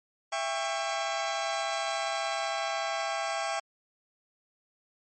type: chord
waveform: sawtooth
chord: C# diminished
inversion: first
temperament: just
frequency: 665.2 / 798.3 / 1108.7 Hz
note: E5 / G5 / C#6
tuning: +16 / +31 / 0 cents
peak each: -29 / -29 / -33 dBFS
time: 0.32-3.6 s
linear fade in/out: 10 ms
effects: MP3 32 kbps